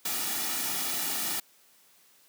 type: noise with comb filter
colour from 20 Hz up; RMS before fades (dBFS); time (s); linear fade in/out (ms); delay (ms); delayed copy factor
white; -31; 0.05-1.4; 5; 1.9; -0.6
effects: white hiss -61 dBFS RMS until 2.28 s + high-pass 150 Hz 12 dB/octave